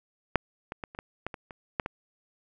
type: clicks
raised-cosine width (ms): 0.5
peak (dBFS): -6 / -20 / -20 / -30 / -19 / -17 / -23 / -27 / -11 / -17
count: 10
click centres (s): 0.357 / 0.721 / 0.838 / 0.949 / 0.989 / 1.266 / 1.342 / 1.508 / 1.798 / 1.861
effects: none